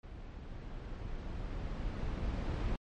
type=noise with level ramp; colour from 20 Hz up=brown; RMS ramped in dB=-47 to -33 dBFS; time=0.03-2.76 s; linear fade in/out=5 ms; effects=low-pass 4000 Hz 12 dB/octave + MP3 48 kbps